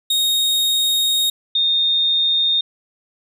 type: tone pair in turn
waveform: 40% pulse / sine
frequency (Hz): 3729 / 3667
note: A#7 / A#7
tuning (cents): 0 / -29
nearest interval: unison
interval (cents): 29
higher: first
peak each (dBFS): -14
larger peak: neither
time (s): 0.1-1.3 / 1.55-2.61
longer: first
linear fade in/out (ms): 5
effects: none